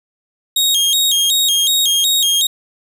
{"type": "tone with vibrato", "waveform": "sawtooth", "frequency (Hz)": 3490, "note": "A7", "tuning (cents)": -15, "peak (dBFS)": -9, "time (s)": [0.56, 2.47], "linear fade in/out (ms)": 5, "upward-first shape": "square", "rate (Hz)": 2.7, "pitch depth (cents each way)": 130, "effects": []}